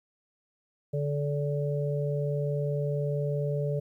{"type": "harmonic tone", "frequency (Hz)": 144.7, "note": "D3", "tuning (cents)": -25, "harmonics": [1, 3, 4], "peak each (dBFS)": [-28, -33, -34], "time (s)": [0.93, 3.8], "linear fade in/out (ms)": 10, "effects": ["11-bit"]}